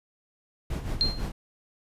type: noise with tremolo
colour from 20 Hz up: brown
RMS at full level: -28 dBFS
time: 0.7-1.32 s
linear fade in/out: 5 ms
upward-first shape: sine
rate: 6 Hz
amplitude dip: 65%
type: tone with exponential decay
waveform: sine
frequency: 4186 Hz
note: C8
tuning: in tune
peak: -18 dBFS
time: 1.01-1.27 s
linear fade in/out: 0 ms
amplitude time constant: 55 ms
effects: resampled to 32000 Hz